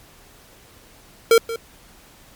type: tone with echo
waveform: square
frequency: 458.1 Hz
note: A#4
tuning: 30 cents flat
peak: -10 dBFS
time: 1.31-1.38 s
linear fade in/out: 2 ms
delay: 180 ms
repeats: 1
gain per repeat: -15 dB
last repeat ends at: 1.56 s
effects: pink hiss -49 dBFS RMS until 2.35 s + MP3 96 kbps